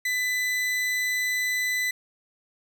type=tone; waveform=40% pulse; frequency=2000 Hz; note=B6; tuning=21 cents sharp; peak=-23 dBFS; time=0.05-1.91 s; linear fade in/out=5 ms; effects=none